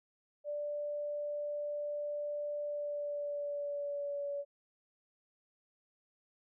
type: tone with pitch glide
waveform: sine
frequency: 587.3 to 569.6 Hz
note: D5 to C#5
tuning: 0 to +47 cents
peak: -35 dBFS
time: 0.44-4.45 s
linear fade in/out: 50 ms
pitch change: -53 cents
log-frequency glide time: 2.62-4.31 s
effects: none